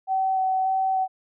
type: tone with vibrato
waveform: sine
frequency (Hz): 760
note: F#5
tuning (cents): +46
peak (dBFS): -20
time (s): 0.07-1.08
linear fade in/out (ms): 50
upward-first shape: square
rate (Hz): 1.7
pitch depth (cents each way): 8
effects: none